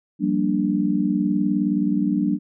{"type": "chord", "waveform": "sine", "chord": "G minor seventh", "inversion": "third", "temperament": "just", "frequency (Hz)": [176.4, 196, 235.2, 294], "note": ["F3", "G3", "Bb3", "D4"], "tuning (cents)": [18, 0, 16, 2], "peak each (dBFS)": [-28, -22, -25, -22], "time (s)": [0.19, 2.39], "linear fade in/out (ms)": 50, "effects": []}